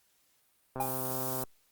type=click train; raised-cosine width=1 ms; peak=-24 dBFS; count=89; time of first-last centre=0.76-1.437 s; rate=130 Hz
type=noise; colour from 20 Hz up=violet; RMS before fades=-36 dBFS; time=0.8-1.44 s; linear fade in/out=10 ms
type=tone with exponential decay; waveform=triangle; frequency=810 Hz; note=G#5; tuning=43 cents flat; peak=-25 dBFS; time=0.8-1.02 s; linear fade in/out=1 ms; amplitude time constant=46 ms
effects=white hiss -70 dBFS RMS until 1.71 s + Opus 48 kbps